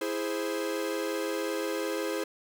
45% pulse chord, E augmented, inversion none, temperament equal, 329.6 / 415.3 / 523.3 Hz, E4 / G#4 / B#4, 0 / 0 / 0 cents, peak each -34 dBFS, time 0.01-2.24 s, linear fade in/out 5 ms, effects none

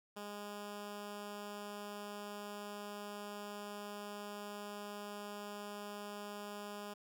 10% pulse tone, 205.7 Hz, G#3, 16 cents flat, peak -36 dBFS, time 0.16-6.94 s, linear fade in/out 10 ms, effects none

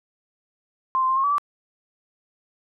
sine tone with pitch steps, 1050 / 1040 / 1050 / 1077 / 1145 / 1161 Hz, C6 / C6 / C6 / C6 / D6 / D6, +6 / -11 / +6 / +50 / -44 / -20 cents, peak -18 dBFS, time 0.95-1.382 s, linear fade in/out 0 ms, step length 72 ms, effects none

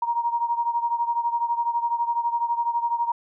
sine beating tone pair, 938 / 950 Hz, A#5 / A#5, +11 / +33 cents, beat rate 12 Hz, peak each -23 / -27 dBFS, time 0.02-3.12 s, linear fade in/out 5 ms, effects none

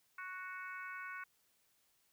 harmonic tone, 370 Hz, F#4, in tune, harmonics 3 / 4 / 5 / 6 / 7, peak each -49 / -46 / -55 / -51 / -59 dBFS, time 0.18-1.24 s, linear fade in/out 5 ms, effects white hiss -75 dBFS RMS until 2.12 s

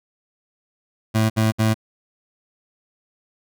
25% pulse tone bursts, 110 Hz, A2, in tune, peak -12 dBFS, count 3, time 1.14-1.744 s, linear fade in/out 20 ms, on 160 ms, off 62 ms, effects none

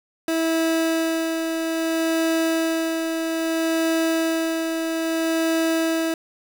30% pulse tone with tremolo, 325.9 Hz, E4, 20 cents flat, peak -16 dBFS, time 0.28-6.14 s, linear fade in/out 2 ms, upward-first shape sine, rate 0.61 Hz, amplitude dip 40%, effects 8-bit

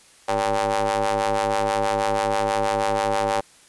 sawtooth ring-modulated tone, 103.83 Hz, G#2, in tune, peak -13 dBFS, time 0.28-3.41 s, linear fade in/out 10 ms, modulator 678 Hz, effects white hiss -52 dBFS RMS until 3.68 s + resampled to 24000 Hz

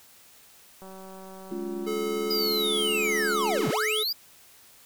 click train, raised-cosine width 1 ms, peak -32 dBFS, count 544, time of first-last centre 0.82-3.678 s, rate 190 Hz
harmonic tone, 70.1 Hz, C#2, 20 cents sharp, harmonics 3 / 4 / 5, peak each -36 / -39 / -32 dBFS, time 1.51-3.67 s, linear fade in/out 5 ms
square tone, 430 Hz, A4, 40 cents flat, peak -29 dBFS, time 1.86-4.04 s, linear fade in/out 20 ms
square linear two-way sweep, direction down then up, 4978 to 116.54 to 4978 Hz, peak -26 dBFS, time 2.3-4.13 s, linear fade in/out 10 ms, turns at 3.69 s
effects white hiss -54 dBFS RMS until 4.85 s

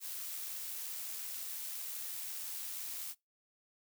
blue noise with amplitude modulation, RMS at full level -41 dBFS, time 0-3.15 s, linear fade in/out 50 ms, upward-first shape sine, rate 85.6 Hz, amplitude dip 25%, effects noise-tail reverb RT60 0.2 s tail -24 dB re dry

